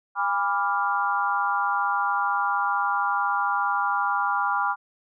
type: chord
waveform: sine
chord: G# diminished seventh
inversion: none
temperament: equal with one note detuned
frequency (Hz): 812.1 / 987.8 / 1174.7 / 1396.9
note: G#5 / B5 / D6 / F6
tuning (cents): -39 / 0 / 0 / 0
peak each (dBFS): -27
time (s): 0.15-4.76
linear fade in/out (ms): 50
effects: none